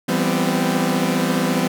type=chord; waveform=sawtooth; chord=C major seventh; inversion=first; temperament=equal with one note detuned; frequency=168.28 / 196 / 246.9 / 261.6 Hz; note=E3 / G3 / B3 / C4; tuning=+36 / 0 / 0 / 0 cents; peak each=-19 dBFS; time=0.08-1.68 s; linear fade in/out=10 ms; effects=none